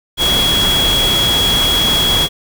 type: tone in noise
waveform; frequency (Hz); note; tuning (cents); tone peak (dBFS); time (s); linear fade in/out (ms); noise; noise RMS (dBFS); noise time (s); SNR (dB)
sine; 3332; G#7; +5; -12; 0.17-2.29; 50; pink; -18; 0.17-2.29; +3
effects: none

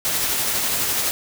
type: noise with tremolo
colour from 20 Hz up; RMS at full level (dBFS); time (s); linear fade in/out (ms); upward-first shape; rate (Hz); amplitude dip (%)
white; -21; 0.05-1.11; 0; sine; 12; 25
effects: none

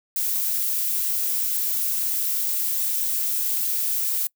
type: noise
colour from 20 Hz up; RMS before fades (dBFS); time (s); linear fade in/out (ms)
violet; -24; 0.16-4.27; 2
effects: noise-tail reverb RT60 0.1 s tail -25 dB re dry

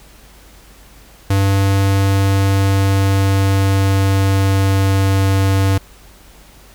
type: tone with pitch glide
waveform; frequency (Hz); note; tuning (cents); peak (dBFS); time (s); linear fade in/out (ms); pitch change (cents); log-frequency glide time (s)
square; 98 to 96.93; G2 to G2; 0 to -19; -12; 1.3-5.78; 5; -19; 1.56-5.5
effects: added 50 Hz sine -44 dBFS peak until 6.74 s + pink hiss -45 dBFS RMS until 6.74 s

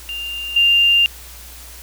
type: tone with level steps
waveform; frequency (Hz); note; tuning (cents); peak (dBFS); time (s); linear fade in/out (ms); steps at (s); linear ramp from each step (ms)
sine; 2794; F7; 0; -24 / -10; 0.09-1.06; 0; 0.56; 5
effects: added 60 Hz sine -39 dBFS peak until 1.82 s + white hiss -39 dBFS RMS until 1.82 s

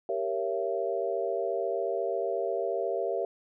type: chord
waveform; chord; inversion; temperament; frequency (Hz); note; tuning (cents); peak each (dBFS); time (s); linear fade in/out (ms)
sine; G diminished seventh; none; equal with one note detuned; 392 / 466.2 / 554.4 / 673.5; G4 / Bb4 / Db5 / Fb5; 0 / 0 / 0 / +37; -33 / -33 / -34 / -32; 0.09-3.25; 2
effects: none

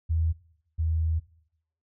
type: tone pair in turn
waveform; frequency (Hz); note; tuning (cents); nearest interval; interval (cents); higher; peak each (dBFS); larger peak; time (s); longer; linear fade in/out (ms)
sine; 81.2 / 80.59; E2 / E2; -26 / -39; unison; 13; first; -22 / -23; first; 0.09-0.33 / 0.78-1.2; second; 20
effects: noise-tail reverb RT60 0.7 s tail -19 dB re dry

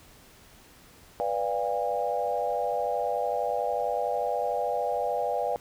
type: chord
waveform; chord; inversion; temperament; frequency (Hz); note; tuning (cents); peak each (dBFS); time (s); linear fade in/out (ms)
sine; B diminished seventh; none; equal with one note detuned; 493.9 / 587.3 / 698.5 / 809.3; B4 / D5 / F5 / Ab5; 0 / 0 / 0 / -45; -31; 1.2-5.56; 0
effects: pink hiss -54 dBFS RMS until 5.6 s

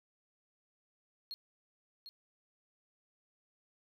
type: tone with echo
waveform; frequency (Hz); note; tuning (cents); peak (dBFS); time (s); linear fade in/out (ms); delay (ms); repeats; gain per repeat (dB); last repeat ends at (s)
triangle; 4274; C8; +36; -39; 1.31-1.34; 0; 750; 1; -7; 2.09
effects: none

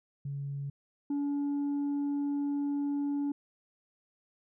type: tone pair in turn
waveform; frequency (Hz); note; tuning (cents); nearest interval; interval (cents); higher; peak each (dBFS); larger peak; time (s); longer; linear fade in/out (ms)
sine; 140.4 / 285.6; C#3 / D4; +22 / -48; octave; 1230; second; -33 / -26; second; 0.25-0.7 / 1.1-3.32; second; 5
effects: tanh soft clip ceiling -28 dBFS

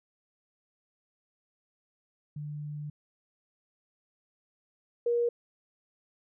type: tone pair in turn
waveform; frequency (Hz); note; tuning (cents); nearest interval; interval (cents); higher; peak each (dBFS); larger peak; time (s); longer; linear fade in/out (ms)
sine; 148.4 / 474.7; D3 / A#4; +18 / +31; octave + minor sixth; 2013; second; -35 / -24; second; 2.36-2.9 / 5.06-5.29; first; 5
effects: none

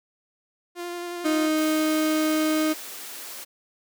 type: tone with vibrato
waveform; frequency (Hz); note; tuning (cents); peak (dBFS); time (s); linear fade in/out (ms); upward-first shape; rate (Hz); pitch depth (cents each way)
sawtooth; 349.2; F4; 0; -27; 0.75-1.5; 50; square; 11; 10
type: tone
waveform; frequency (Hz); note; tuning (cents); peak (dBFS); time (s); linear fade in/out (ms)
35% pulse; 311.1; D#4; 0; -19; 1.24-2.74; 20
type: high-pass noise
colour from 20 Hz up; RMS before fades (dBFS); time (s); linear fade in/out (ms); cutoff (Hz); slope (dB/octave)
white; -38; 1.56-3.45; 20; 250; 24
effects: none

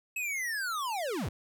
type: linear sweep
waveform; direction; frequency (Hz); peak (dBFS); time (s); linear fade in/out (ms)
square; down; 2604 to 55; -32; 0.16-1.29; 5
effects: none

